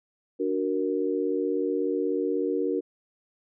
sine chord, D augmented, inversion none, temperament equal, 293.7 / 370 / 466.2 Hz, D4 / F#4 / A#4, 0 / 0 / 0 cents, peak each -29 / -28 / -28 dBFS, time 0.39-2.81 s, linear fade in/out 20 ms, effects none

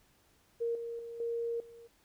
sine tone with level steps, 466.2 Hz, A#4, in tune, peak -30 / -37 / -41 / -32 / -50 dBFS, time 0.6-1.88 s, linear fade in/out 20 ms, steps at 0.75 / 0.99 / 1.2 / 1.6 s, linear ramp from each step 2 ms, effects pink hiss -68 dBFS RMS until 2.04 s

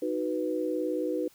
sine chord, B major, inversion first, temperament equal, 311.1 / 370 / 493.9 Hz, D#4 / F#4 / B4, 0 / 0 / 0 cents, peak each -31 / -33 / -31 dBFS, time 0.02-1.28 s, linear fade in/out 5 ms, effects white hiss -60 dBFS RMS until 1.34 s

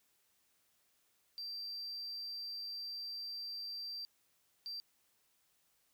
triangle tone bursts at uneven times, 4699 Hz, D8, in tune, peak -39 dBFS, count 2, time 1.38-4.05 / 4.66-4.8 s, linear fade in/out 0 ms, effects tanh soft clip ceiling -36 dBFS + white hiss -75 dBFS RMS until 5.93 s

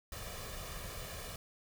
pink noise with comb filter, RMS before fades -44 dBFS, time 0.12-1.36 s, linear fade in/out 2 ms, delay 1.7 ms, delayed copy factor +0.65, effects none

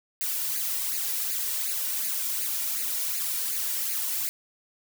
blue noise with flanger, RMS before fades -29 dBFS, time 0.21-4.29 s, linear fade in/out 0 ms, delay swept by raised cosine 0.44 to 2.14 ms, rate 2.7 Hz, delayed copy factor +0.65, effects none

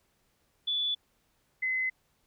sine tone pair in turn, 3456 / 2040 Hz, A7 / C7, -32 / -44 cents, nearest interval major sixth, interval 912 cents, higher first, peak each -27 dBFS, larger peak neither, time 0.67-0.95 / 1.62-1.9 s, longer neither, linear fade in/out 10 ms, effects pink hiss -72 dBFS RMS until 2.26 s

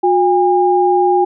sine tone pair together, 360.8 / 810 Hz, F#4 / G#5, -44 / -43 cents, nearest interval octave + major second, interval 1401 cents, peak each -12 dBFS, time 0.03-1.25 s, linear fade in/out 10 ms, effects none

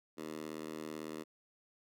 10% pulse tone with high-pass filter, 78 Hz, D#2, 5 cents sharp, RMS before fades -44 dBFS, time 0.17-1.24 s, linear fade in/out 20 ms, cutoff 290 Hz, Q 1.5, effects none

